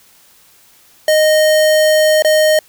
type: tone with dropouts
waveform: square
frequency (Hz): 619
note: D#5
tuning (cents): -9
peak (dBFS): -9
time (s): 1.08-2.59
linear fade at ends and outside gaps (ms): 2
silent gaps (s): 2.223-2.247
effects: white hiss -48 dBFS RMS until 2.68 s